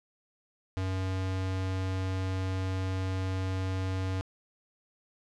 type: tone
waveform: square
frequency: 94.2 Hz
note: F#2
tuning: 32 cents sharp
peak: -30 dBFS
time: 0.77-4.21 s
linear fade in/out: 0 ms
effects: low-pass 6000 Hz 12 dB/octave + 12-bit